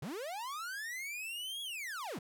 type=linear two-way sweep; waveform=45% pulse; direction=up then down; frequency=114.9 to 3365 to 114.9 Hz; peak=-39 dBFS; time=0.02-2.19 s; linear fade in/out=5 ms; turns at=1.62 s; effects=none